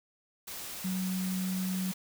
sine tone in noise, 186.3 Hz, F#3, 12 cents sharp, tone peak -30 dBFS, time 0.84-1.92 s, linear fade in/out 10 ms, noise white, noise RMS -41 dBFS, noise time 0.47-1.94 s, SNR +8 dB, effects none

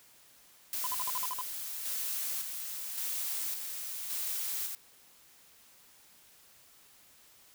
blue noise with tremolo, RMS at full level -35 dBFS, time 0.73-4.75 s, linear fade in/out 0 ms, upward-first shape square, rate 0.89 Hz, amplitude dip 40%
triangle tone bursts, 1010 Hz, B5, 39 cents sharp, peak -32 dBFS, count 8, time 0.84-1.412 s, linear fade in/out 0 ms, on 26 ms, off 52 ms
effects white hiss -60 dBFS RMS until 7.54 s

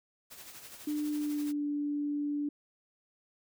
white noise with tremolo, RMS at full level -47 dBFS, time 0.3-1.53 s, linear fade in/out 20 ms, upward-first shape sine, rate 12 Hz, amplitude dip 50%
sine tone with pitch glide, 298.5 to 291.5 Hz, D4 to D4, +28 to -13 cents, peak -30 dBFS, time 0.87-2.49 s, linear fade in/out 5 ms, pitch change -41 cents, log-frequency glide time 1.08-1.65 s
effects none

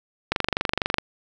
click train, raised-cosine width 0.3 ms, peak -5 dBFS, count 17, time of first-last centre 0.32-0.984 s, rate 24.1 Hz, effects none

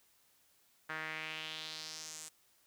sawtooth tone with band-pass filter sweep, 157.1 Hz, D#3, 17 cents sharp, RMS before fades -44 dBFS, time 0.89-2.29 s, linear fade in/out 10 ms, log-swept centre 1600 to 8000 Hz, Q 2.8, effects white hiss -70 dBFS RMS until 2.66 s

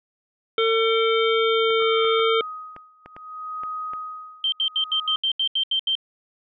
harmonic tone, 449.9 Hz, A4, 39 cents sharp, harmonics 1 / 3 / 5 / 7 / 8, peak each -19 / -25 / -28 / -27 / -31 dBFS, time 0.58-2.41 s, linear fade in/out 2 ms
clicks, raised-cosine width 0.5 ms, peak -25 dBFS, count 9, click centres 1.705 / 1.822 / 2.049 / 2.195 / 2.764 / 3.06 / 3.165 / 3.635 / 3.935 s
sine tone with tremolo, 1254 Hz, D#6, 13 cents sharp, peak -27 dBFS, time 1.8-5.16 s, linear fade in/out 0 ms, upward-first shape sine, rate 0.64 Hz, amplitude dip 95%
sine tone bursts, 3136 Hz, G7, in tune, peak -19 dBFS, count 10, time 4.44-5.953 s, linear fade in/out 2 ms, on 82 ms, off 77 ms
effects none

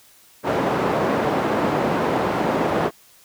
white band-pass noise, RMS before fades -21 dBFS, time 0.43-2.91 s, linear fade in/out 50 ms, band 150 to 740 Hz, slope 12 dB/octave, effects white hiss -52 dBFS RMS until 3.24 s

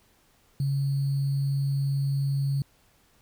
sine tone with sample-and-hold, 138.59 Hz, C#3, in tune, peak -23 dBFS, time 0.6-2.62 s, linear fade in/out 2 ms, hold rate 4410 Hz, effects pink hiss -63 dBFS RMS until 3.21 s

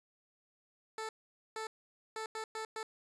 15% pulse tone bursts at uneven times, 440 Hz, A4, in tune, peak -32 dBFS, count 6, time 0.98-1.09 / 1.56-1.67 / 2.16-2.26 / 2.35-2.44 / 2.55-2.65 / 2.76-2.83 s, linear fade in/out 2 ms, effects resampled to 22050 Hz

